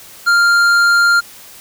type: tone with tanh clipping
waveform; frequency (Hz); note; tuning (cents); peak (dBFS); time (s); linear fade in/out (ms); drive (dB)
triangle; 1396.9; F6; 0; -10; 0.26-1.21; 20; 15
effects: white hiss -38 dBFS RMS until 1.6 s